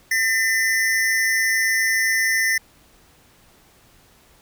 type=tone pair together; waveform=square; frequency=1807.9 / 2015 Hz; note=A6 / B6; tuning=+46 / +34 cents; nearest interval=major second; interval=188 cents; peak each=-21 dBFS; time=0.11-2.58 s; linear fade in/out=5 ms; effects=pink hiss -54 dBFS RMS until 4.41 s